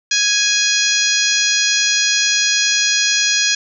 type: harmonic tone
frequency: 830.6 Hz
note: G#5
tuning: in tune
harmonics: 2 / 3 / 4 / 5 / 6 / 7 / 8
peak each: -21 / -21 / -21 / -21 / -21 / -21 / -21 dBFS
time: 0.11-3.55 s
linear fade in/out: 5 ms
effects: none